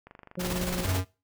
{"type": "click train", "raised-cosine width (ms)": 0.5, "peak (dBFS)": -31, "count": 16, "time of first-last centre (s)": [0.07, 0.68], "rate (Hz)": 24.6}
{"type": "harmonic tone", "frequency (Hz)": 180.2, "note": "F#3", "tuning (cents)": -45, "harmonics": [1, 2, 3], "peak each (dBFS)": [-30, -38, -37], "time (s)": [0.37, 0.85], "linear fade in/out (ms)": 10}
{"type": "noise with tremolo", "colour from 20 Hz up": "pink", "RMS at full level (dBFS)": -31, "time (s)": [0.39, 1.01], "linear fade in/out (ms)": 20, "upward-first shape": "square", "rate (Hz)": 18, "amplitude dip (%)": 45}
{"type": "tone", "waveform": "square", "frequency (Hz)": 92.5, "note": "F#2", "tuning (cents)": 0, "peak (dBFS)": -27, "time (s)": [0.84, 1.05], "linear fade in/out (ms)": 50}
{"effects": ["noise-tail reverb RT60 0.3 s tail -20 dB re dry"]}